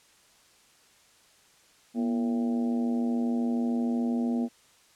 harmonic tone with a mistuned harmonic, 112.9 Hz, A2, 45 cents sharp, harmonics 2 / 3 / 4 / 5 / 6 / 7, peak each -25 / -37 / -40 / -44 / -42 / -45 dBFS, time 1.94-4.49 s, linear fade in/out 50 ms, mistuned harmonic 2, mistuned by +99 cents, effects white hiss -60 dBFS RMS until 4.95 s + low-pass 9000 Hz 12 dB/octave

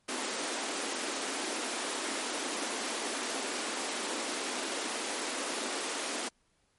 pink high-pass noise, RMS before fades -35 dBFS, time 0.08-6.29 s, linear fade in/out 10 ms, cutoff 240 Hz, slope 48 dB/octave, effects pink hiss -72 dBFS RMS until 6.78 s + MP3 48 kbps

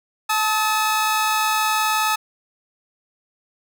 sawtooth tone pair together, 871.1 / 1277 Hz, A5 / D#6, -18 / +45 cents, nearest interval perfect fifth, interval 663 cents, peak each -17 dBFS, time 0.29-2.16 s, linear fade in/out 10 ms, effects none

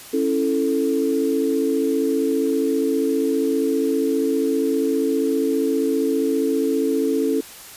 sine chord, A major, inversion first, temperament just, 275 / 330 / 440 Hz, C#4 / E4 / A4, -14 / +2 / 0 cents, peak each -21 / -24 / -21 dBFS, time 0.13-7.41 s, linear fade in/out 10 ms, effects white hiss -40 dBFS RMS until 7.76 s + resampled to 32000 Hz

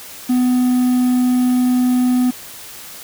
triangle tone with quantisation, 250 Hz, B3, 21 cents sharp, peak -10 dBFS, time 0.29-2.31 s, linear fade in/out 10 ms, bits 6, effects white hiss -35 dBFS RMS until 3.03 s

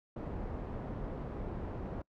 pink low-pass noise, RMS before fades -40 dBFS, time 0.16-2.02 s, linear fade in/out 5 ms, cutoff 740 Hz, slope 12 dB/octave, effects noise-tail reverb RT60 0.1 s tail -25 dB re dry

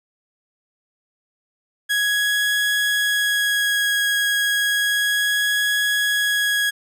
30% pulse tone with vibrato, 1661.2 Hz, G#6, in tune, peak -15 dBFS, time 1.89-6.71 s, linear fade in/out 20 ms, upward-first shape sine, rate 0.32 Hz, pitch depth 10 cents each way, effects none

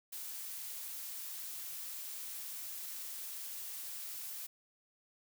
blue noise, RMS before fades -44 dBFS, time 0.12-4.47 s, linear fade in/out 10 ms, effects none

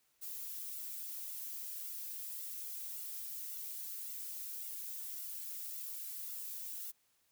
violet noise with flanger, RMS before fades -44 dBFS, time 0.21-6.92 s, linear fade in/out 20 ms, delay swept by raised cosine 1.4 to 3.8 ms, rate 1.8 Hz, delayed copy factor +0.8, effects white hiss -75 dBFS RMS until 7.31 s

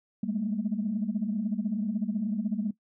sine tone cluster, 198.8 / 212.7 / 228.8 Hz, G3 / G#3 / A#3, +25 / +42 / -32 cents, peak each -31 dBFS, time 0.23-2.71 s, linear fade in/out 5 ms, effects noise-tail reverb RT60 0.1 s tail -18 dB re dry + tanh soft clip ceiling -19 dBFS

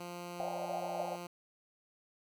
10% pulse tone, 175.1 Hz, F3, 5 cents sharp, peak -34 dBFS, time 0-1.27 s, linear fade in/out 5 ms
white band-pass noise, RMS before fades -39 dBFS, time 0.4-1.16 s, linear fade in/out 0 ms, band 530 to 840 Hz, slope 96 dB/octave
effects none

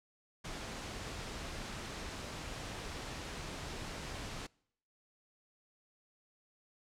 pink noise, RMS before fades -43 dBFS, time 0.44-4.47 s, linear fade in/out 10 ms, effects noise-tail reverb RT60 0.7 s tail -26 dB re dry + low-pass 7000 Hz 12 dB/octave

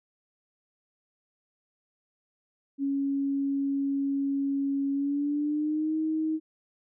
sine tone with pitch glide, 277.2 to 314.8 Hz, C#4 to D#4, 0 to +20 cents, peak -25 dBFS, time 2.78-6.4 s, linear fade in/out 50 ms, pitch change +220 cents, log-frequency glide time 4.92-5.96 s, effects none

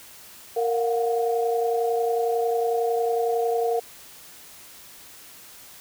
sine tone cluster, 462.9 / 706 / 737 Hz, A#4 / F5 / F#5, -12 / +19 / -7 cents, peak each -22 / -27 / -31 dBFS, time 0.56-3.8 s, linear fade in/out 10 ms, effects white hiss -46 dBFS RMS until 5.8 s

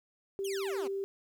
sine tone, 392 Hz, G4, in tune, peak -32 dBFS, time 0.39-1.04 s, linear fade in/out 0 ms
15% pulse exponential sweep, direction down, 3476 to 232.3 Hz, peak -33 dBFS, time 0.44-0.88 s, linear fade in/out 10 ms
effects 11-bit

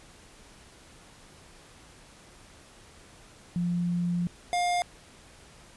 sine / square tone pair in turn, 174.61 / 707.8 Hz, F3 / F5, 0 / +23 cents, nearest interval 2 octaves, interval 2423 cents, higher second, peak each -25 dBFS, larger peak neither, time 3.56-4.27 / 4.53-4.82 s, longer first, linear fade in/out 0 ms, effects pink hiss -53 dBFS RMS until 5.76 s + resampled to 24000 Hz

